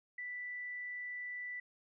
sine tone, 1975.5 Hz, B6, in tune, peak -40 dBFS, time 0.18-1.6 s, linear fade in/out 5 ms, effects none

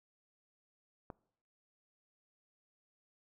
click, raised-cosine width 1 ms, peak -30 dBFS, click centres 1.102 s, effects noise-tail reverb RT60 0.7 s tail -23 dB re dry

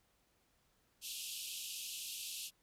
pink band-pass noise, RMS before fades -45 dBFS, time 1.01-2.51 s, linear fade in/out 50 ms, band 2600 to 14000 Hz, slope 96 dB/octave, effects pink hiss -75 dBFS RMS until 2.62 s

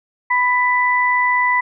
sine tone pair together, 993 / 1986 Hz, B5 / B6, +9 / +9 cents, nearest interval octave, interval 1200 cents, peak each -16 / -16 dBFS, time 0.3-1.61 s, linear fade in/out 10 ms, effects none

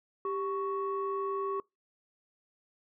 sine tone pair together, 393.2 / 1112.1 Hz, G4 / C#6, +5 / +5 cents, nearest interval octave + tritone, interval 1800 cents, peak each -32 / -33 dBFS, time 0.25-1.6 s, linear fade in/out 2 ms, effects noise-tail reverb RT60 0.2 s tail -25 dB re dry + tanh soft clip ceiling -24 dBFS

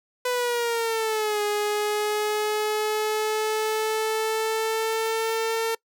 sawtooth linear two-way sweep, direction down then up, 500 to 415.3 to 452.8 Hz, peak -19 dBFS, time 0.25-5.75 s, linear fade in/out 5 ms, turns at 1.42 s, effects noise-tail reverb RT60 0.1 s tail -24 dB re dry

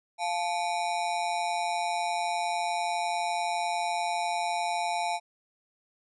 square ring-modulated tone, 784 Hz, G5, in tune, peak -25 dBFS, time 0.18-5.2 s, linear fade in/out 50 ms, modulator 85.8 Hz, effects resampled to 24000 Hz

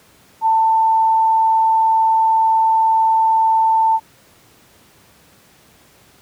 sine tone, 891 Hz, A5, 22 cents sharp, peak -11 dBFS, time 0.41-4 s, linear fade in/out 50 ms, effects pink hiss -50 dBFS RMS until 6.21 s + high-pass 80 Hz 12 dB/octave

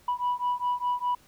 sine beating tone pair, 980 / 984.9 Hz, B5 / B5, -14 / -5 cents, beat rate 4.9 Hz, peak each -27 dBFS, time 0.08-1.15 s, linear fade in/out 5 ms, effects tanh soft clip ceiling -21 dBFS + pink hiss -59 dBFS RMS until 1.27 s

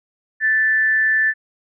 sine tone with amplitude modulation, 1761 Hz, A6, 1 cent sharp, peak -12 dBFS, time 0.4-1.34 s, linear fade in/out 50 ms, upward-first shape sine, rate 229 Hz, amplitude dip 35%, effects none

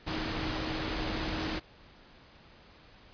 sine tone in noise, 315.7 Hz, D#4, 25 cents sharp, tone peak -38 dBFS, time 0.06-1.6 s, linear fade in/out 20 ms, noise pink, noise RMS -34 dBFS, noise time 0.06-1.6 s, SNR -7 dB, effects pink hiss -56 dBFS RMS until 3.13 s + resampled to 11025 Hz

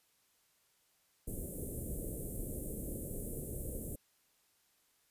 pink band-stop noise, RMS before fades -41 dBFS, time 1.27-3.96 s, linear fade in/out 10 ms, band 560 to 8400 Hz, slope 48 dB/octave, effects white hiss -73 dBFS RMS until 5.1 s + resampled to 32000 Hz

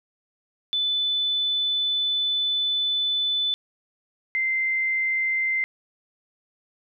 sine tone pair in turn, 3500 / 2081 Hz, A7 / C7, -10 / -10 cents, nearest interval major sixth, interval 900 cents, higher first, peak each -21 dBFS, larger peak neither, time 0.73-3.54 / 4.35-5.64 s, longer first, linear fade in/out 0 ms, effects none

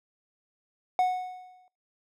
triangle tone with exponential decay, 735 Hz, F#5, 12 cents flat, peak -17 dBFS, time 0.99-1.68 s, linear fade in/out 1 ms, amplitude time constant 150 ms, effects noise-tail reverb RT60 0.3 s tail -26 dB re dry

